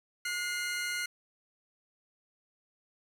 sawtooth tone pair together, 1441.1 / 2093 Hz, F#6 / C7, -46 / 0 cents, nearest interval tritone, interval 646 cents, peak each -32 / -31 dBFS, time 0.25-1.06 s, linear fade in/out 5 ms, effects low-pass 12000 Hz 12 dB/octave + 9-bit

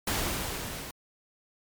pink noise with level ramp, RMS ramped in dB -28 to -40 dBFS, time 0.07-0.91 s, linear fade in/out 5 ms, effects MP3 96 kbps

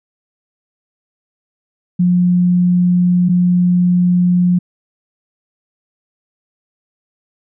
sine tone pair in turn, 178.2 / 178.2 Hz, F3 / F3, +35 / +35 cents, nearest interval unison, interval 0 cents, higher neither, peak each -9 dBFS, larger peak neither, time 1.99-3.29 / 3.29-4.59 s, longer neither, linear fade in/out 10 ms, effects none

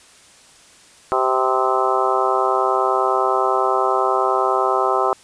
harmonic tone with a mistuned harmonic, 130 Hz, C3, 11 cents flat, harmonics 3 / 4 / 5 / 6 / 7 / 8 / 9 / 10, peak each -22 / -25 / -24 / -22 / -28 / -22 / -27 / -23 dBFS, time 1.12-5.13 s, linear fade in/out 0 ms, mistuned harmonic 9, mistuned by +43 cents, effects white hiss -48 dBFS RMS until 5.23 s + resampled to 22050 Hz

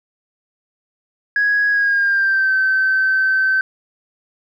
sine tone with pitch glide, 1661.2 to 1541 Hz, G#6 to G6, 0 to -30 cents, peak -12 dBFS, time 1.36-3.61 s, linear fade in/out 2 ms, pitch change -130 cents, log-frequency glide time 1.7-2.53 s, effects tanh soft clip ceiling -9 dBFS + 9-bit

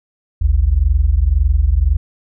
sine tone pair together, 53.03 / 74.9 Hz, G#1 / D2, +37 / +35 cents, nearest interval tritone, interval 598 cents, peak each -13 dBFS, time 0.41-1.97 s, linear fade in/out 10 ms, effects none

